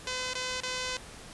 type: tone with dropouts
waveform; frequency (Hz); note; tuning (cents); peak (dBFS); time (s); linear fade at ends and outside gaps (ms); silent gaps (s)
5% pulse; 508; B4; +49; -20; 0.07-0.97; 2; 0.335-0.352 / 0.604-0.633
effects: pink hiss -47 dBFS RMS until 1.33 s + resampled to 24000 Hz